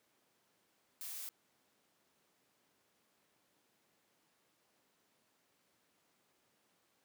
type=noise; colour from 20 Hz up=blue; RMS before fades=-45 dBFS; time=1.01-1.29 s; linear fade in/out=0 ms; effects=pink hiss -75 dBFS RMS until 7.04 s + high-pass 200 Hz 12 dB/octave